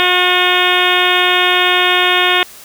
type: harmonic tone with a mistuned harmonic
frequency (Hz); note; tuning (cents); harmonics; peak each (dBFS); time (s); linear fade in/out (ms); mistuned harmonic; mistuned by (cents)
360.8; F#4; -44; 1 / 2 / 3 / 4 / 5 / 6 / 7 / 8 / 9 / 10; -19 / -19 / -19 / -19 / -19 / -19 / -19 / -19 / -19 / -19; 0-2.43; 0; 6; +15
effects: white hiss -37 dBFS RMS until 2.64 s